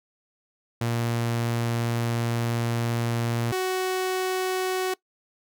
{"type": "tone pair in turn", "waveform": "sawtooth", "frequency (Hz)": [117.3, 372.4], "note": ["A#2", "F#4"], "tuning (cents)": [11, 11], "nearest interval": "octave + minor sixth", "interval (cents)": 2000, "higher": "second", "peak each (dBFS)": -20, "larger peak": "neither", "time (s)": [[0.81, 3.52], [3.52, 4.94]], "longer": "first", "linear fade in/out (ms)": 5, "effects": ["noise-tail reverb RT60 0.1 s tail -21 dB re dry"]}